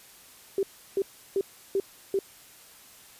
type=tone bursts; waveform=sine; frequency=391.5 Hz; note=G4; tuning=2 cents flat; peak=-22 dBFS; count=5; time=0.58-2.19 s; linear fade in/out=2 ms; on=50 ms; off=340 ms; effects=white hiss -52 dBFS RMS until 3.19 s + resampled to 32000 Hz